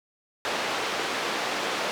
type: band-pass noise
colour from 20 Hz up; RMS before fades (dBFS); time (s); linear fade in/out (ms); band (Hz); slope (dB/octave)
pink; -29; 0.45-1.91; 0; 410 to 4300; 12
effects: none